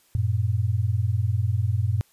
sine tone pair together, 94.66 / 114.7 Hz, F#2 / A#2, +40 / -28 cents, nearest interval minor third, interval 332 cents, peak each -23 dBFS, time 0.15-2.01 s, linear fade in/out 0 ms, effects white hiss -61 dBFS RMS until 2.12 s + resampled to 32000 Hz

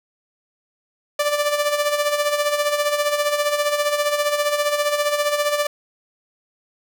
sawtooth tone with tremolo, 587.3 Hz, D5, in tune, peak -12 dBFS, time 1.19-5.67 s, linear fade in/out 5 ms, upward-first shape sine, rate 15 Hz, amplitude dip 60%, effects none

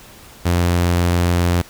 sawtooth tone, 87.31 Hz, F2, in tune, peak -10 dBFS, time 0.45-1.62 s, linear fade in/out 10 ms, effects pink hiss -42 dBFS RMS until 1.69 s

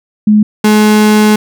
sine / 35% pulse tone pair in turn, 211.4 / 212.6 Hz, G#3 / G#3, +31 / +41 cents, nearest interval unison, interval 10 cents, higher second, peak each -3 dBFS, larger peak neither, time 0.27-0.43 / 0.64-1.36 s, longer second, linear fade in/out 5 ms, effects none

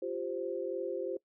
sine chord, F suspended second, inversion none, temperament equal, 349.2 / 392 / 523.3 Hz, F4 / G4 / C5, 0 / 0 / 0 cents, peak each -38 / -38 / -37 dBFS, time 0.02-1.17 s, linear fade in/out 5 ms, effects noise-tail reverb RT60 0.1 s tail -21 dB re dry

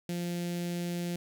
sawtooth tone with notch filter, 174.1 Hz, F3, 5 cents flat, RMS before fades -34 dBFS, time 0.09-1.16 s, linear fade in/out 2 ms, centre 1100 Hz, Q 0.63, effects 10-bit

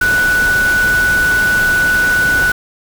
sine tone in noise, 1482 Hz, F#6, 2 cents sharp, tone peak -10 dBFS, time 0.01-2.52 s, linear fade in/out 5 ms, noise pink, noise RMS -22 dBFS, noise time 0.01-2.52 s, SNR +9 dB, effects none

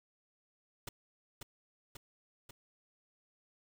pink noise with echo, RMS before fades -42 dBFS, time 0.87-0.89 s, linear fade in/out 5 ms, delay 540 ms, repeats 3, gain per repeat -3 dB, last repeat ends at 2.51 s, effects none

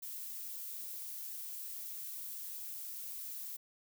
violet noise, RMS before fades -44 dBFS, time 0.02-3.57 s, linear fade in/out 10 ms, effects none

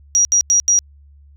sine tone bursts at uneven times, 5750 Hz, F8, 50 cents sharp, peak -10 dBFS, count 4, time 0.15-0.25 / 0.32-0.41 / 0.5-0.6 / 0.68-0.79 s, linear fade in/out 0 ms, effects added 71 Hz sine -43 dBFS peak until 1.36 s

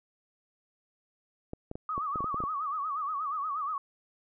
clicks, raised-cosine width 2 ms, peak -24 dBFS, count 10, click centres 1.534 / 1.714 / 1.755 / 1.979 / 2.158 / 2.206 / 2.243 / 2.344 / 2.404 / 2.438 s
sine tone with vibrato, 1189 Hz, D6, 21 cents sharp, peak -30 dBFS, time 1.89-3.78 s, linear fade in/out 2 ms, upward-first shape sine, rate 8.4 Hz, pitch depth 130 cents each way
effects none

